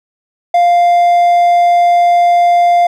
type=tone; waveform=triangle; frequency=698.5 Hz; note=F5; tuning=in tune; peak=-4 dBFS; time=0.54-2.87 s; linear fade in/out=5 ms; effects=none